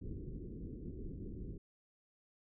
pink low-pass noise, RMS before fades -45 dBFS, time 0.01-1.58 s, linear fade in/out 10 ms, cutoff 410 Hz, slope 48 dB/octave, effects none

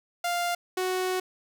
sawtooth tone pair in turn, 698.5 / 370 Hz, F5 / F#4, 0 / 0 cents, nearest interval major seventh, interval 1100 cents, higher first, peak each -22 dBFS, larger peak neither, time 0.24-0.55 / 0.77-1.2 s, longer second, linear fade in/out 5 ms, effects none

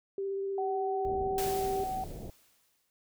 sine tone with vibrato, 392 Hz, G4, in tune, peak -31 dBFS, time 0.18-1.84 s, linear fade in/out 2 ms, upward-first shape sine, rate 16 Hz, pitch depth 12 cents each way
sine tone, 755 Hz, F#5, 35 cents sharp, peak -32 dBFS, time 0.58-2.04 s, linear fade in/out 2 ms
pink low-pass noise, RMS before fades -42 dBFS, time 1.05-2.3 s, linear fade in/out 0 ms, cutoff 710 Hz, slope 48 dB/octave
white noise with exponential decay, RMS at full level -37 dBFS, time 1.38-2.9 s, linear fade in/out 1 ms, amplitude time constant 330 ms
effects none

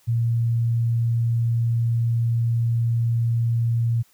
sine tone, 116.54 Hz, A#2, in tune, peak -18 dBFS, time 0.07-4.03 s, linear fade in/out 20 ms, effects white hiss -59 dBFS RMS until 4.13 s

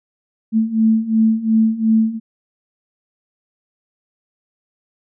sine beating tone pair, 220 / 222.8 Hz, A3 / A3, 0 / +22 cents, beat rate 2.8 Hz, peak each -17 / -14 dBFS, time 0.52-2.2 s, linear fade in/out 50 ms, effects none

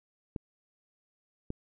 clicks, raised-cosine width 3 ms, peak -22 dBFS, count 2, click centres 0.362 / 1.504 s, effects none

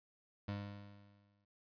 25% pulse tone with exponential decay, 101.4 Hz, G#2, 41 cents flat, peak -34 dBFS, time 0.48-1.45 s, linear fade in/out 5 ms, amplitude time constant 210 ms, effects resampled to 11025 Hz

